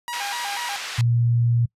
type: tone with vibrato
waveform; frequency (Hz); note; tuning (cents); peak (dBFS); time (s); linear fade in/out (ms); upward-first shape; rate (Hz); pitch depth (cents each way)
sawtooth; 880; A5; 0; -24; 0.08-0.76; 0; square; 4.1; 150
type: band-pass noise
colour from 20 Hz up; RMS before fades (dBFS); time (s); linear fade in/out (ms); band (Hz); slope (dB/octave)
pink; -32; 0.13-1.01; 0; 1400 to 5600; 12
type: tone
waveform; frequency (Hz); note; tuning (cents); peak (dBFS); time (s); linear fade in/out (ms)
sine; 118.4; A#2; +27; -16; 0.98-1.66; 10
effects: noise-tail reverb RT60 0.1 s tail -24 dB re dry + resampled to 32000 Hz